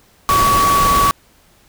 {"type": "tone in noise", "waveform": "sine", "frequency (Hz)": 1132, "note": "C#6", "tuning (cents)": 36, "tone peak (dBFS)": -11, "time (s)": [0.29, 1.11], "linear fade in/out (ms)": 0, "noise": "pink", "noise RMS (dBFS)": -19, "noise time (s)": [0.29, 1.11], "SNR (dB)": 5, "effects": ["pink hiss -52 dBFS RMS until 1.68 s"]}